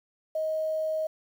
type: tone with quantisation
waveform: sine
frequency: 629 Hz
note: D#5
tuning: 19 cents sharp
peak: -26 dBFS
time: 0.35-1.07 s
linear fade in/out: 5 ms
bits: 9
effects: none

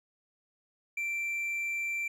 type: tone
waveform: triangle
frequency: 2349 Hz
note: D7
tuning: in tune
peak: -29 dBFS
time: 0.97-2.08 s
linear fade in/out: 5 ms
effects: none

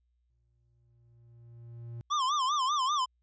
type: tone with exponential growth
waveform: triangle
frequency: 117.5 Hz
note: A#2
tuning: 14 cents sharp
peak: -35 dBFS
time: 0.3-2.01 s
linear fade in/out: 0 ms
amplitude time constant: 370 ms
type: tone with vibrato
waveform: square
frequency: 1108.7 Hz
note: C#6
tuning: in tune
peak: -27 dBFS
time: 2.1-3.06 s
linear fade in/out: 20 ms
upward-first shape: sine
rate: 5.1 Hz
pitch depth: 160 cents each way
effects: added 60 Hz sine -70 dBFS peak until 3.22 s + resampled to 16000 Hz

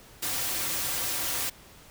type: noise with comb filter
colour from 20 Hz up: white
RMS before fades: -30 dBFS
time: 0.22-1.5 s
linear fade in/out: 10 ms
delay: 4.7 ms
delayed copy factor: -0.55
effects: pink hiss -52 dBFS RMS until 1.9 s

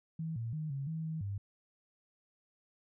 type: tone with pitch steps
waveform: sine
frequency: 161.5 / 115 / 155.2 / 137.6 / 160.6 / 159.3 / 99.8 Hz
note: E3 / A#2 / D#3 / C#3 / E3 / D#3 / G2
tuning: -35 / -23 / -4 / -12 / -45 / +41 / +32 cents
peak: -35 dBFS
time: 0.19-1.38 s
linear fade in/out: 5 ms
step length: 170 ms
effects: none

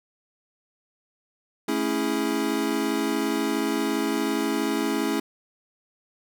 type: chord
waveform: square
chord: A major seventh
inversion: none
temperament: equal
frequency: 220 / 277.2 / 329.6 / 415.3 Hz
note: A3 / C#4 / E4 / G#4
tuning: 0 / 0 / 0 / 0 cents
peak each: -31 / -28 / -29 / -31 dBFS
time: 1.68-5.2 s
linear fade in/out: 5 ms
effects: none

